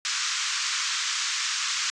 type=band-pass noise; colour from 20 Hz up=white; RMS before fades=-28 dBFS; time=0.05-1.9 s; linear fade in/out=0 ms; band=1100 to 7100 Hz; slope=48 dB/octave; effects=resampled to 22050 Hz

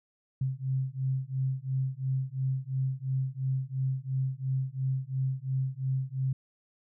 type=beating tone pair; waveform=sine; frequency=130.81 / 133.71 Hz; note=C3 / C3; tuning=0 / +38 cents; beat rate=2.9 Hz; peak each=-31 dBFS; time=0.41-6.33 s; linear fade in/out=5 ms; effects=none

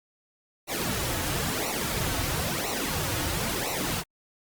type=noise with flanger; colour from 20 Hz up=pink; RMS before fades=-29 dBFS; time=0.67-4.04 s; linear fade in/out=50 ms; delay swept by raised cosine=0.6 to 5.1 ms; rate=0.99 Hz; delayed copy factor=-0.8; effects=Opus 48 kbps

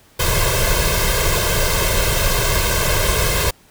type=noise with comb filter; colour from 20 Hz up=pink; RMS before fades=-17 dBFS; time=0.19-3.51 s; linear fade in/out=10 ms; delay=1.9 ms; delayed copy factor=+1; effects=pink hiss -51 dBFS RMS until 3.7 s

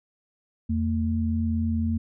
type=tone pair together; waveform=sine; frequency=84.7 / 226 Hz; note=E2 / A3; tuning=+48 / +47 cents; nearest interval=octave + perfect fourth; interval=1699 cents; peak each=-25 dBFS; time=0.69-1.98 s; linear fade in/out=10 ms; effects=none

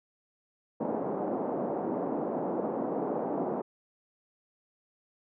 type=band-pass noise; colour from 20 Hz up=pink; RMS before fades=-32 dBFS; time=0.8-3.62 s; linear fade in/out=10 ms; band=220 to 820 Hz; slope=24 dB/octave; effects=none

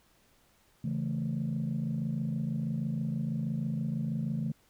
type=chord; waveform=sine; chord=A major; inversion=first; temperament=equal; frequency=138.59 / 164.81 / 220 Hz; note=C#3 / E3 / A3; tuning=0 / 0 / 0 cents; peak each=-33 dBFS; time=0.84-4.52 s; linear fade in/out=5 ms; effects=tanh soft clip ceiling -24 dBFS + pink hiss -66 dBFS RMS until 4.69 s

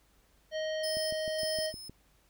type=harmonic tone; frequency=626 Hz; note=D#5; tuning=10 cents sharp; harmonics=1 / 3 / 5 / 7 / 9; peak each=-32 / -42 / -43 / -48 / -53 dBFS; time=0.51-1.73 s; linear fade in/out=50 ms
type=tone with tremolo; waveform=sawtooth; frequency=5200 Hz; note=E8; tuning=24 cents flat; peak=-32 dBFS; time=0.83-1.89 s; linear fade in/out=10 ms; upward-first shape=square; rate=1.8 Hz; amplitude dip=65%
type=click train; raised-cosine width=3 ms; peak=-32 dBFS; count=7; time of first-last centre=0.97-1.896 s; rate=6.48 Hz
effects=added 50 Hz sine -68 dBFS peak until 2.29 s + pink hiss -68 dBFS RMS until 2.29 s

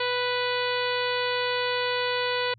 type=harmonic tone; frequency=493.9 Hz; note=B4; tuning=in tune; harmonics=1 / 2 / 3 / 4 / 5 / 6 / 7 / 8 / 9; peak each=-28 / -31 / -33 / -34 / -35 / -36 / -36 / -37 / -38 dBFS; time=0-2.54 s; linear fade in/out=5 ms; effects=added 114 Hz sine -53 dBFS peak until 2.58 s

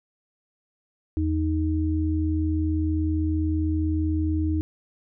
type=tone pair together; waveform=sine; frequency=82.2 / 311.5 Hz; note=E2 / D#4; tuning=-4 / +2 cents; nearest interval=octave + major seventh; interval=2306 cents; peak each=-23 / -25 dBFS; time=1.17-4.61 s; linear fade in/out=0 ms; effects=none

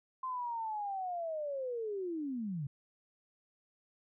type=linear sweep; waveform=sine; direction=down; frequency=1046.5 to 130.81 Hz; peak=-35 dBFS; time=0.23-2.67 s; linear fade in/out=5 ms; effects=none

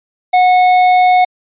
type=tone with tanh clipping; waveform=sine; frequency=731 Hz; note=F#5; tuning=21 cents flat; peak=-8 dBFS; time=0.33-1.25 s; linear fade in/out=10 ms; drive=11 dB; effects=resampled to 8000 Hz

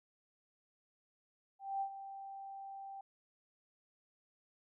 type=tone with ADSR envelope; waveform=sine; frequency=784 Hz; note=G5; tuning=in tune; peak=-33 dBFS; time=1.59-3.01 s; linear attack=220 ms; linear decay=81 ms; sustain=-12 dB; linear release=4 ms; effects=none

